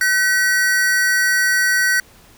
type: tone pair together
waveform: square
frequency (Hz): 1516.6 / 1923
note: F#6 / B6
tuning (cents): +42 / -47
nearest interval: major third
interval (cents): 411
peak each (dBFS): -17 / -18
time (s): 0.01-2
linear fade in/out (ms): 2
effects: pink hiss -48 dBFS RMS until 2.37 s